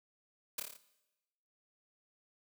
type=noise with echo; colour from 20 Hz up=white; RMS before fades=-36 dBFS; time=0.58-0.6 s; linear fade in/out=5 ms; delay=28 ms; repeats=6; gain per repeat=-3 dB; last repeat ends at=0.768 s; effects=noise-tail reverb RT60 1.0 s tail -17 dB re dry + high-pass 200 Hz 12 dB/octave